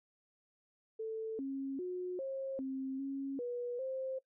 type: tone with pitch steps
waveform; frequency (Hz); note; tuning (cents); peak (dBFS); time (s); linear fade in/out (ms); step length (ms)
sine; 442.8 / 271.4 / 362.6 / 537 / 265.8 / 273.5 / 485.6 / 526; A4 / C#4 / F#4 / C5 / C4 / C#4 / B4 / C5; +11 / -36 / -35 / +45 / +27 / -23 / -29 / +9; -36; 0.99-4.19; 10; 400
effects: noise-tail reverb RT60 0.1 s tail -20 dB re dry